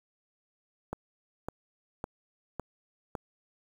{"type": "click train", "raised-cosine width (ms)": 1, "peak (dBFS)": -20, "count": 5, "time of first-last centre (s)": [0.93, 3.152], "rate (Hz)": 1.8, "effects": ["8-bit"]}